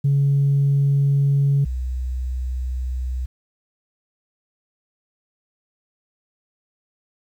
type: tone pair in turn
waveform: sine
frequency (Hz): 140 / 63.2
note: C#3 / B1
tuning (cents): +18 / +41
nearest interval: octave + major second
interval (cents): 1377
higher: first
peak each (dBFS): -13 / -22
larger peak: first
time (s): 0.04-1.65 / 1.65-3.26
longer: neither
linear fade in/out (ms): 10
effects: tanh soft clip ceiling -11 dBFS + 9-bit